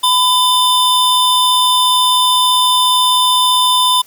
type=tone pair together; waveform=square; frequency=1005 / 3581 Hz; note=B5 / A7; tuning=+30 / +30 cents; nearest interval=octave + minor seventh; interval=2200 cents; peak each=-13 dBFS; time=0.03-4.02 s; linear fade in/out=10 ms; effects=white hiss -45 dBFS RMS until 4.06 s